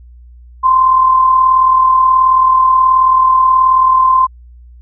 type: tone with amplitude modulation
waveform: sine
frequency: 1040 Hz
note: C6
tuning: 11 cents flat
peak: -4 dBFS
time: 0.63-4.27 s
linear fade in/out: 20 ms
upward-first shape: sine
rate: 38.6 Hz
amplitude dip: 45%
effects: added 60 Hz sine -35 dBFS peak until 4.81 s